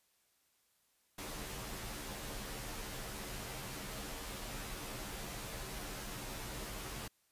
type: noise with comb filter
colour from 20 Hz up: pink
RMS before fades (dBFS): -44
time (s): 1.18-7.08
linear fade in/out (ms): 5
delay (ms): 12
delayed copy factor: -0.9
effects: white hiss -75 dBFS RMS until 7.31 s + resampled to 32000 Hz